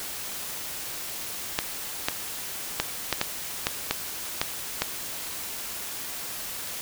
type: clicks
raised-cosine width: 0.2 ms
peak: -5 dBFS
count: 9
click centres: 1.589 / 2.085 / 2.8 / 3.127 / 3.214 / 3.669 / 3.91 / 4.415 / 4.82 s
effects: white hiss -35 dBFS RMS until 6.81 s